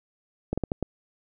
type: slowing click train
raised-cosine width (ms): 2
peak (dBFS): -13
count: 5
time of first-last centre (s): 0.53-0.827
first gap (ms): 46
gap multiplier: 1.33
effects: none